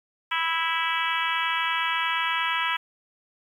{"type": "harmonic tone", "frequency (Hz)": 328.5, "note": "E4", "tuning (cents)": -6, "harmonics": [3, 4, 5, 6, 7, 8, 9, 10], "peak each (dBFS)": [-29, -30, -31, -32, -32, -33, -34, -34], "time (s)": [0.31, 2.77], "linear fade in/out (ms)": 10, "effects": ["9-bit"]}